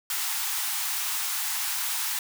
white high-pass noise, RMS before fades -29 dBFS, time 0.1-2.19 s, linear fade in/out 2 ms, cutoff 760 Hz, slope 96 dB/octave, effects none

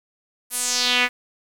sawtooth tone with band-pass filter sweep, 247.2 Hz, B3, 2 cents sharp, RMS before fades -21 dBFS, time 0.5-1.09 s, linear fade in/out 50 ms, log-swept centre 12000 to 2000 Hz, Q 2.8, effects 7-bit

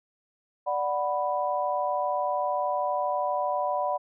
sine chord, B minor, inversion first, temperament equal, 587.3 / 740 / 987.8 Hz, D5 / F#5 / B5, 0 / 0 / 0 cents, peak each -29 dBFS, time 0.66-3.98 s, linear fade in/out 20 ms, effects none

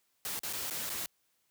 white noise with dropouts, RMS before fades -37 dBFS, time 0.25-1.06 s, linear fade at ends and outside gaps 1 ms, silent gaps 0.392-0.433 / 0.528-0.533 / 0.7-0.708 / 0.895-0.9 s, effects white hiss -75 dBFS RMS until 1.5 s + high-pass 60 Hz 12 dB/octave

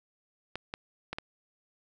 clicks, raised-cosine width 0.3 ms, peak -19 dBFS, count 4, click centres 0.556 / 0.739 / 1.13 / 1.185 s, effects none

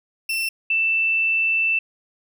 35% pulse / sine tone pair in turn, 2686 / 2660 Hz, E7 / E7, +32 / +15 cents, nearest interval unison, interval 17 cents, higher first, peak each -20 / -17 dBFS, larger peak second, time 0.29-0.49 / 0.7-1.79 s, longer second, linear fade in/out 5 ms, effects none

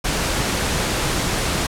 pink noise, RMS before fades -21 dBFS, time 0.04-1.67 s, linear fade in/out 10 ms, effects low-pass 10000 Hz 12 dB/octave

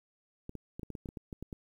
clicks, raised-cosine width 3 ms, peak -28 dBFS, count 12, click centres 0.494 / 0.553 / 0.795 / 0.832 / 0.903 / 0.952 / 1.058 / 1.089 / 1.172 / 1.328 / 1.426 / 1.528 s, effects 10-bit

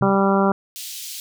sine tone with exponential decay, 132 Hz, C3, 16 cents sharp, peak -19 dBFS, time 0.01-0.28 s, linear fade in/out 2 ms, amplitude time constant 58 ms
harmonic tone, 196 Hz, G3, in tune, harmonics 1 / 2 / 3 / 4 / 5 / 6 / 7, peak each -18 / -21 / -23 / -24 / -25 / -26 / -26 dBFS, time 0.02-0.52 s, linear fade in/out 2 ms
pink high-pass noise, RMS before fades -33 dBFS, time 0.76-1.2 s, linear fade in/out 0 ms, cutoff 3200 Hz, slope 24 dB/octave
effects none

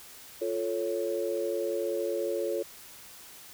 sine chord, F augmented, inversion none, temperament equal, 349.2 / 440 / 554.4 Hz, F4 / A4 / C#5, 0 / 0 / 0 cents, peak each -33 / -32 / -32 dBFS, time 0.41-2.63 s, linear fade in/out 10 ms, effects white hiss -49 dBFS RMS until 3.53 s

